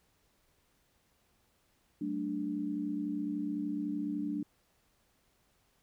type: chord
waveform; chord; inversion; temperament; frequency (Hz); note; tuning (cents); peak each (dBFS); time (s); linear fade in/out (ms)
sine; D major; first; equal with one note detuned; 189.87 / 220 / 293.7; F#3 / A3 / D4; +45 / 0 / 0; -40 / -39 / -34; 2.01-4.43; 5
effects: pink hiss -72 dBFS RMS until 5.82 s